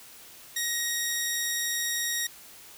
10% pulse tone, 1883 Hz, A#6, 17 cents sharp, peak -18 dBFS, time 0.56-2.27 s, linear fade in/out 5 ms, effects white hiss -49 dBFS RMS until 2.77 s

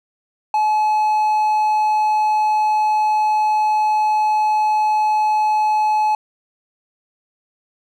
triangle tone, 855 Hz, A5, 50 cents flat, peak -12 dBFS, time 0.54-6.15 s, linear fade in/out 2 ms, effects none

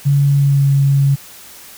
sine tone with pitch glide, 141 to 138.82 Hz, C#3 to C#3, +30 to +3 cents, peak -9 dBFS, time 0.05-1.16 s, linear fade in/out 20 ms, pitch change -27 cents, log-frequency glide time 0.34-0.69 s, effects white hiss -38 dBFS RMS until 1.77 s

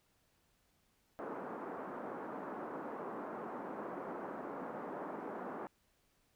pink band-pass noise, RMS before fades -44 dBFS, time 1.19-5.67 s, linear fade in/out 0 ms, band 230 to 1300 Hz, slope 24 dB/octave, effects pink hiss -75 dBFS RMS until 6.35 s

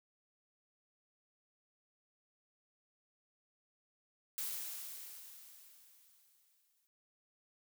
blue noise with exponential decay, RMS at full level -39 dBFS, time 4.38-6.87 s, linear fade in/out 0 ms, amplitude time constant 540 ms, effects none

